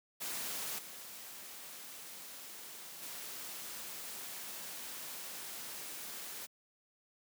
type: noise with level steps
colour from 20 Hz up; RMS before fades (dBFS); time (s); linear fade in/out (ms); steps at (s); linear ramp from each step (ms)
white; -40 / -49 / -45; 0.2-6.47; 20; 0.78 / 3.02; 10
effects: high-pass 150 Hz 12 dB/octave